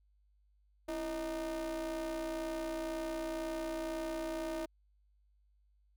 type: ring-modulated tone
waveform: square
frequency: 150 Hz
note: D3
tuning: 37 cents sharp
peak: -34 dBFS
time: 0.88-4.66 s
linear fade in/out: 10 ms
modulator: 481 Hz
effects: added 50 Hz sine -67 dBFS peak until 5.96 s